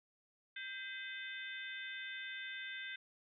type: harmonic tone with a mistuned harmonic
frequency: 510 Hz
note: C5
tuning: 44 cents flat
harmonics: 3 / 4 / 5 / 6 / 7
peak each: -46 / -48 / -53 / -55 / -50 dBFS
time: 0.56-2.96 s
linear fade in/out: 5 ms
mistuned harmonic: 3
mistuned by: +52 cents
effects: none